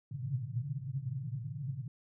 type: band-pass noise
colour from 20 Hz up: white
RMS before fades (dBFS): -38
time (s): 0.11-1.88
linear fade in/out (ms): 2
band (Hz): 110 to 150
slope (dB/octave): 96
effects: none